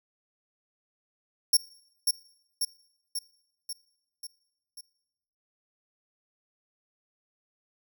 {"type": "tone with echo", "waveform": "20% pulse", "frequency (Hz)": 5500, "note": "F8", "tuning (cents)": -27, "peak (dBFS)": -12, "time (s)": [1.53, 1.57], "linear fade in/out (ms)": 5, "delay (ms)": 540, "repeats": 6, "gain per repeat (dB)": -4, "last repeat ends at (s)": 4.81, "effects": ["noise-tail reverb RT60 1.0 s tail -23 dB re dry"]}